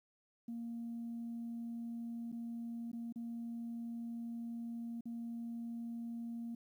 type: tone with dropouts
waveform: sine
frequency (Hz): 233.1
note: A#3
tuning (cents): 0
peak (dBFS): -39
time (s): 0.48-6.55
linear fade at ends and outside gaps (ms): 5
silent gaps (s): 2.318-2.325 / 2.917-2.93 / 3.125-3.158 / 5.009-5.055
effects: tanh soft clip ceiling -37 dBFS + 12-bit